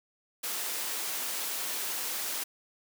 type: high-pass noise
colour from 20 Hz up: white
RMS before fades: -34 dBFS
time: 0.43-2.44 s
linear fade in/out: 10 ms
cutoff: 320 Hz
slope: 12 dB/octave
effects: none